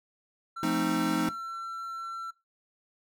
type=tone; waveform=triangle; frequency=1349 Hz; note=E6; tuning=40 cents sharp; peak=-33 dBFS; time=0.56-2.31 s; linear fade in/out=10 ms
type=chord; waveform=square; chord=F dominant seventh; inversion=none; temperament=equal; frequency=174.61 / 220 / 261.6 / 311.1 Hz; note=F3 / A3 / C4 / Eb4; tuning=0 / 0 / 0 / 0 cents; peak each=-34 / -34 / -33 / -30 dBFS; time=0.63-1.29 s; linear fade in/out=2 ms
effects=noise-tail reverb RT60 0.2 s tail -17 dB re dry